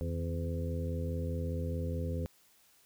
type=harmonic tone with a mistuned harmonic; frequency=84.8 Hz; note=E2; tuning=50 cents sharp; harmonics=1 / 2 / 3 / 4 / 5 / 6; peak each=-34 / -39 / -42 / -50 / -45 / -42 dBFS; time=0.01-2.26 s; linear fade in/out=0 ms; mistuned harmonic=2; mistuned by=-83 cents; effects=white hiss -65 dBFS RMS until 2.85 s